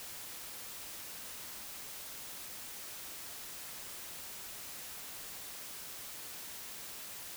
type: silence
effects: white hiss -46 dBFS RMS until 7.36 s